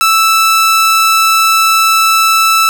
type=tone; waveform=sawtooth; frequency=1318.5 Hz; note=E6; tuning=in tune; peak=-3 dBFS; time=0.01-2.69 s; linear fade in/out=0 ms; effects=none